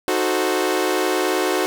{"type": "chord", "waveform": "sawtooth", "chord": "D# diminished seventh", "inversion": "none", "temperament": "equal", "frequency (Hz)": [311.1, 370, 440, 523.3], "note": ["D#4", "F#4", "A4", "C5"], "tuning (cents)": [0, 0, 0, 0], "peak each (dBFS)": [-21, -17, -22, -22], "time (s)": [0.08, 1.66], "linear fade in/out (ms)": 0, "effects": []}